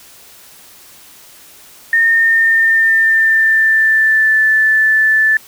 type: tone with pitch glide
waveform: sine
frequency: 1828 to 1753.5 Hz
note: A#6 to A6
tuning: -34 to -6 cents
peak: -8 dBFS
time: 1.93-5.37 s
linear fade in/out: 2 ms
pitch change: -72 cents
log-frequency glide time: 2.08-4.41 s
effects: white hiss -41 dBFS RMS until 5.47 s